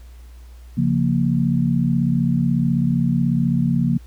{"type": "chord", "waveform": "sine", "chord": "Bb minor", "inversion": "first", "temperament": "equal", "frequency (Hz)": [138.59, 174.61, 233.1], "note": ["Db3", "F3", "Bb3"], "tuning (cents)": [0, 0, 0], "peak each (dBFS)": -20, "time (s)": [0.77, 3.98], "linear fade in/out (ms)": 10, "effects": ["added 60 Hz sine -38 dBFS peak until 4.06 s", "pink hiss -55 dBFS RMS until 4.06 s"]}